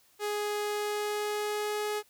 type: tone with pitch glide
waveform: sawtooth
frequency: 416.3 to 420.2 Hz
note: G#4 to G#4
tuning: +4 to +20 cents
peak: -26 dBFS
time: 0.19-2.03 s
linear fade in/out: 50 ms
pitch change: +16 cents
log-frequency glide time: 0.62-1.86 s
effects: white hiss -64 dBFS RMS until 2.09 s